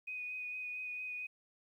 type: tone with vibrato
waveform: sine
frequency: 2489 Hz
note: D#7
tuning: in tune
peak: -39 dBFS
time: 0.07-1.27 s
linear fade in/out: 10 ms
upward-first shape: sine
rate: 4.4 Hz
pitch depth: 16 cents each way
effects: 12-bit